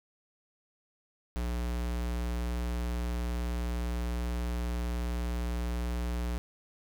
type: tone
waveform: square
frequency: 59.7 Hz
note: A#1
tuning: 42 cents sharp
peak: -31 dBFS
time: 1.36-6.38 s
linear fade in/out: 0 ms
effects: none